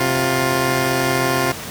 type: tone pair together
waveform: 10% pulse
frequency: 131.8 / 351.9 Hz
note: C3 / F4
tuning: +13 / +13 cents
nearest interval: octave + perfect fourth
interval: 1700 cents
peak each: -11 dBFS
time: 0-1.52 s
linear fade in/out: 5 ms
effects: pink hiss -30 dBFS RMS until 1.7 s + high-pass 80 Hz 12 dB/octave